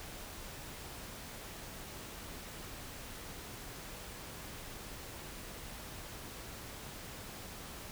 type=silence; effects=pink hiss -47 dBFS RMS until 7.91 s